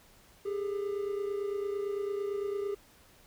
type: tone pair together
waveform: triangle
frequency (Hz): 400.3 / 429.2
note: G4 / A4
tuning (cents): +36 / -43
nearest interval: minor second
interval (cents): 121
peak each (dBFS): -30 / -37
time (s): 0.45-2.75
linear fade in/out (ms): 10
effects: pink hiss -60 dBFS RMS until 3.26 s